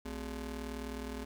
25% pulse ring-modulated tone, 159.3 Hz, D#3, 41 cents sharp, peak -32 dBFS, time 0.05-1.25 s, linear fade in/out 10 ms, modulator 99.4 Hz, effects none

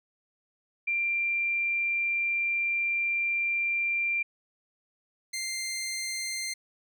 sine / 15% pulse tone pair in turn, 2372 / 2094 Hz, D7 / C7, +17 / +1 cents, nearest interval major second, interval 216 cents, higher first, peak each -25 / -25 dBFS, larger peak neither, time 0.87-4.23 / 5.33-6.54 s, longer first, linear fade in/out 10 ms, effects none

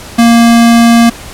square tone, 233.1 Hz, A#3, in tune, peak -3 dBFS, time 0.18-1.1 s, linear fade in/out 10 ms, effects pink hiss -28 dBFS RMS until 1.33 s + low-pass 12000 Hz 12 dB/octave

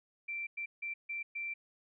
sine tone bursts at uneven times, 2349 Hz, D7, in tune, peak -36 dBFS, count 5, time 0.28-0.47 / 0.57-0.66 / 0.82-0.94 / 1.09-1.23 / 1.35-1.54 s, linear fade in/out 10 ms, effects none

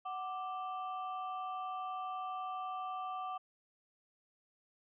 triangle ring-modulated tone, 960 Hz, B5, 49 cents flat, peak -33 dBFS, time 0.05-3.38 s, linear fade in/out 10 ms, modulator 216 Hz, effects resampled to 8000 Hz

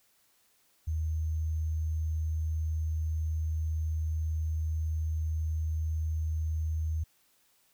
sine tone with sample-and-hold, 79.1 Hz, D#2, 29 cents sharp, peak -28 dBFS, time 0.87-7.04 s, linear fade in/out 10 ms, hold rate 6300 Hz, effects white hiss -68 dBFS RMS until 7.73 s

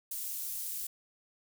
pink high-pass noise, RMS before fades -38 dBFS, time 0.11-0.87 s, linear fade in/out 5 ms, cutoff 11000 Hz, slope 12 dB/octave, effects none

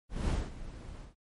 brown noise with ADSR envelope, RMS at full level -28 dBFS, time 0.09-1.15 s, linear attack 200 ms, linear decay 210 ms, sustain -16 dB, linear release 140 ms, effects MP3 48 kbps

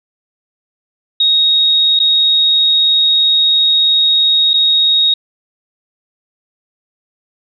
sine tone with dropouts, 3757 Hz, A#7, 13 cents sharp, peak -8 dBFS, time 1.2-5.14 s, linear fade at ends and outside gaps 5 ms, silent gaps 1.992-1.999 / 4.534-4.539 s, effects none

